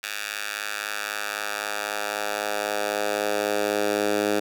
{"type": "tone with high-pass filter sweep", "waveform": "10% pulse", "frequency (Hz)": 103.83, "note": "G#2", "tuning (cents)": 0, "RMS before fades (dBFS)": -27, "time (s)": [0.03, 4.4], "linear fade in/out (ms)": 10, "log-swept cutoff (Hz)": [2000, 330], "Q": 1.2, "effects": []}